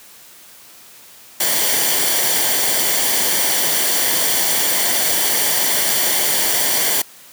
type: noise with comb filter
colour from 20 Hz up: white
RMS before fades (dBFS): -17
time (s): 1.4-7.02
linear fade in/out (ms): 5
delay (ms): 0.77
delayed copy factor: -0.55
effects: white hiss -43 dBFS RMS until 7.32 s + high-pass 100 Hz 12 dB/octave